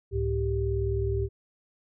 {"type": "tone cluster", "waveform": "sine", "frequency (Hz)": [67.8, 107.2, 392.6], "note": ["C#2", "A2", "G4"], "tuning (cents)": [-38, -45, 3], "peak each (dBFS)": -29, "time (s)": [0.11, 1.29], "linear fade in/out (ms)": 50, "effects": []}